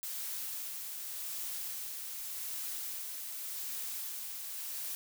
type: noise with tremolo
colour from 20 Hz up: blue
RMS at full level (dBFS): -39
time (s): 0.03-4.95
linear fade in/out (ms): 0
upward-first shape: sine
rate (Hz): 0.86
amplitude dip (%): 30
effects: none